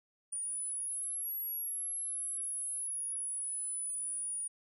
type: exponential two-way sweep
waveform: sine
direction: up then down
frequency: 9397 to 11470 to 9590 Hz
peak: -35 dBFS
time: 0.32-4.48 s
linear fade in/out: 10 ms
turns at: 1.34 s
effects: none

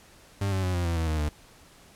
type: tone with pitch steps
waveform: 40% pulse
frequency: 99.1 / 95.23 / 91.51 / 87.93 / 84.5 / 81.19 / 78.02 / 74.97 Hz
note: G2 / G2 / F#2 / F2 / E2 / E2 / D#2 / D2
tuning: +19 / -50 / -19 / +12 / +43 / -26 / +5 / +36 cents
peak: -24 dBFS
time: 0.41-1.29 s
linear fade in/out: 5 ms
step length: 110 ms
effects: pink hiss -54 dBFS RMS until 1.95 s + low-pass 12000 Hz 12 dB/octave

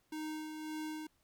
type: tone with tremolo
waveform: square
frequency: 310 Hz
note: D#4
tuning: 6 cents flat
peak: -39 dBFS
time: 0.12-1.07 s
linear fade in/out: 5 ms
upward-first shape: sine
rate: 1.8 Hz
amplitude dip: 40%
effects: pink hiss -75 dBFS RMS until 1.23 s

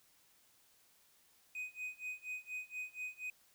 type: tone with tremolo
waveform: triangle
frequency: 2500 Hz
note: D#7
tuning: 8 cents sharp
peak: -37 dBFS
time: 1.55-3.3 s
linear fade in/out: 2 ms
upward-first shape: sine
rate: 4.2 Hz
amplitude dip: 95%
effects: white hiss -69 dBFS RMS until 3.54 s

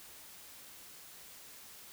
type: silence
effects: white hiss -53 dBFS RMS until 1.92 s

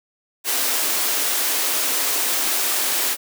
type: high-pass noise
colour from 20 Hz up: white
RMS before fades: -21 dBFS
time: 0.44-3.17 s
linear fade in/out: 50 ms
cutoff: 250 Hz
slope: 48 dB/octave
effects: none

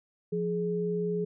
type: tone pair together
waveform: sine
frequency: 174.61 / 420.2 Hz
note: F3 / G#4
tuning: 0 / +20 cents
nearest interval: octave + minor third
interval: 1520 cents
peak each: -31 / -29 dBFS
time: 0.32-1.25 s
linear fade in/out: 10 ms
effects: none

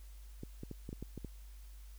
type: clicks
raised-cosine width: 3 ms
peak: -30 dBFS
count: 8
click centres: 0.434 / 0.634 / 0.713 / 0.891 / 0.929 / 1.026 / 1.177 / 1.247 s
effects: added 50 Hz sine -49 dBFS peak until 1.98 s + white hiss -65 dBFS RMS until 1.98 s

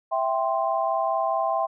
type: chord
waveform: sine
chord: C major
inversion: first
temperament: equal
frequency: 659.3 / 784 / 1046.5 Hz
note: E5 / G5 / C6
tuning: 0 / 0 / 0 cents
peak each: -25 / -26 / -27 dBFS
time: 0.11-1.67 s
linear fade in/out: 20 ms
effects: none

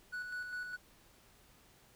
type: tone with tremolo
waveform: triangle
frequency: 1476 Hz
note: F#6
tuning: 5 cents flat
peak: -36 dBFS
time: 0.12-0.77 s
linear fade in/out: 20 ms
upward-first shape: square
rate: 4.9 Hz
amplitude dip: 40%
effects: pink hiss -64 dBFS RMS until 1.95 s

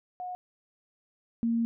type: tone pair in turn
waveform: sine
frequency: 726 / 231.2 Hz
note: F#5 / A#3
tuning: -33 / -14 cents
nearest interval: octave + minor sixth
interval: 1981 cents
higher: first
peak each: -34 / -24 dBFS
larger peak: second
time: 0.2-0.35 / 1.43-1.65 s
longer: second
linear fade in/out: 0 ms
effects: none

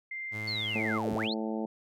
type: tone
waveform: sine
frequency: 2093 Hz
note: C7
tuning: in tune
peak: -35 dBFS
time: 0.11-0.98 s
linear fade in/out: 5 ms
type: tone with vibrato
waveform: sawtooth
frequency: 107.3 Hz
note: A2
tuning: 43 cents flat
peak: -34 dBFS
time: 0.31-1.29 s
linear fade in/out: 50 ms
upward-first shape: sine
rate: 16 Hz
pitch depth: 22 cents each way
type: linear two-way sweep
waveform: sine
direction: down then up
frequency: 4500 to 57 to 4500 Hz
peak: -32 dBFS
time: 0.47-1.34 s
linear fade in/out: 10 ms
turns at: 1.14 s
type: harmonic tone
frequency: 110 Hz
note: A2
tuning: in tune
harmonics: 2 / 3 / 4 / 5 / 6 / 7 / 8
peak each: -33 / -37 / -39 / -41 / -43 / -44 / -45 dBFS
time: 0.75-1.66 s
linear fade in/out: 5 ms
effects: none

